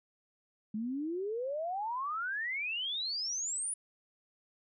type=exponential sweep; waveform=sine; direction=up; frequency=207.5 to 9956 Hz; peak=-33 dBFS; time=0.74-3.74 s; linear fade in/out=5 ms; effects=none